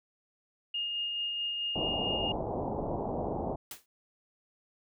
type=tone with tremolo; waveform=sine; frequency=2838 Hz; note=F7; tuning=27 cents sharp; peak=-30 dBFS; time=0.74-2.32 s; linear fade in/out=5 ms; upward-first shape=sine; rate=4.6 Hz; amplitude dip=25%
type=low-pass noise; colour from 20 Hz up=white; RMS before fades=-34 dBFS; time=1.75-3.56 s; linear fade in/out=10 ms; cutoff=860 Hz; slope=48 dB/octave
type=noise with exponential decay; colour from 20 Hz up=white; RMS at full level=-38 dBFS; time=3.71-3.86 s; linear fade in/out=2 ms; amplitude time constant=32 ms
effects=none